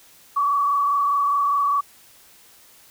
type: tone with frequency modulation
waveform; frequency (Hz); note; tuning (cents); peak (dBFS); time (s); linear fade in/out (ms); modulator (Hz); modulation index
sine; 1138; C#6; +45; -17; 0.36-1.81; 10; 24.9; 1.1
effects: white hiss -51 dBFS RMS until 2.9 s